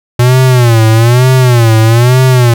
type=tone with vibrato; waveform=square; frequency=120 Hz; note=B2; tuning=49 cents flat; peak=-4 dBFS; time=0.19-2.54 s; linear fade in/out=5 ms; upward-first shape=sine; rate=1.1 Hz; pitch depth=140 cents each way; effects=none